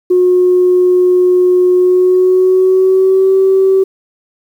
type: tone with pitch glide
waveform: sine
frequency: 362.4 to 383.1 Hz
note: F#4 to G4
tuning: -36 to -40 cents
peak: -5 dBFS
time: 0.1-3.84 s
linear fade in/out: 10 ms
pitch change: +96 cents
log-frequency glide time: 1.75-3.34 s
effects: tanh soft clip ceiling -1 dBFS + 7-bit